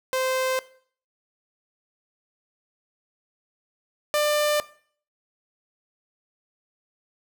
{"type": "tone pair in turn", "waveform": "sawtooth", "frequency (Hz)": [519, 595.7], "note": ["C5", "D5"], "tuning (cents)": [-14, 24], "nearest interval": "major second", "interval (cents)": 238, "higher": "second", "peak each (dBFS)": [-19, -16], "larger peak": "second", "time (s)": [[0.13, 0.59], [4.14, 4.6]], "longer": "neither", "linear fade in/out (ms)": 0, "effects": ["noise-tail reverb RT60 0.5 s tail -18 dB re dry"]}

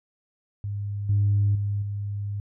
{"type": "tone with level steps", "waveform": "sine", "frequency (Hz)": 101.7, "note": "G#2", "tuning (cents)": -36, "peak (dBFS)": [-27, -17, -23, -27], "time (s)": [0.64, 2.4], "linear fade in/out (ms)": 0, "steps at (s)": [1.09, 1.55, 1.82], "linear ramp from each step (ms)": 5, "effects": ["tanh soft clip ceiling -14 dBFS"]}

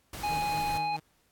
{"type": "noise", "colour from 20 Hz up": "pink", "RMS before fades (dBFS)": -40, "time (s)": [0.13, 0.78], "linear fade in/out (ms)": 2}
{"type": "harmonic tone", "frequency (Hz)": 830, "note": "G#5", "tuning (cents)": -1, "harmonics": [1, 3, 5], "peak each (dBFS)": [-28, -38, -42], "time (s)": [0.23, 0.97], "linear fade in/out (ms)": 10}
{"type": "tone with tremolo", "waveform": "sawtooth", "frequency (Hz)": 155.56, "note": "D#3", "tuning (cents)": 0, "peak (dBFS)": -34, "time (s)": [0.28, 1], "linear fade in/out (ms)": 10, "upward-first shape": "triangle", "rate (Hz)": 4.4, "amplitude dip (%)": 65}
{"effects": ["pink hiss -69 dBFS RMS until 1.31 s", "AAC 64 kbps"]}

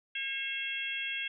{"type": "harmonic tone with a mistuned harmonic", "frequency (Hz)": 540, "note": "C#5", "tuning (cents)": -45, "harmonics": [3, 4, 5, 6], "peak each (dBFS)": [-41, -39, -36, -39], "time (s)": [0.15, 1.28], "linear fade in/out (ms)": 5, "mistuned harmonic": 6, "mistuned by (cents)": 25, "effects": []}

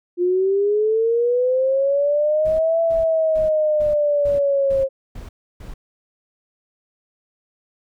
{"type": "linear two-way sweep", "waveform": "sine", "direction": "up then down", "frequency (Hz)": [349.2, 666, 535], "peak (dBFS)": -15, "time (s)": [0.17, 4.89], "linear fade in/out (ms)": 50, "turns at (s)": 2.81}
{"type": "noise bursts", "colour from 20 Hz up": "brown", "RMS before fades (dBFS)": -34, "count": 8, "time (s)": [2.45, 5.74], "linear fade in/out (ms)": 5, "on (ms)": 140, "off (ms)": 310}
{"effects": []}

